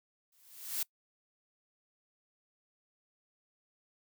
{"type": "noise with exponential growth", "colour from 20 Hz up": "blue", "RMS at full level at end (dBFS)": -31, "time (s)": [0.32, 0.83], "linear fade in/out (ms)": 5, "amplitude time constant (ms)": 110, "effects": ["noise-tail reverb RT60 0.1 s tail -24 dB re dry"]}